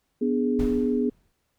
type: chord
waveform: sine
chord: G# diminished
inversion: first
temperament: equal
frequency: 246.9 / 293.7 / 415.3 Hz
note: B3 / D4 / G#4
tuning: 0 / 0 / 0 cents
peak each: -23 / -29 / -26 dBFS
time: 0.21-1.1 s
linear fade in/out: 10 ms
type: noise with exponential decay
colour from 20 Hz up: brown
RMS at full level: -29 dBFS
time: 0.59-1.33 s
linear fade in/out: 5 ms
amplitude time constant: 160 ms
effects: pink hiss -74 dBFS RMS until 1.58 s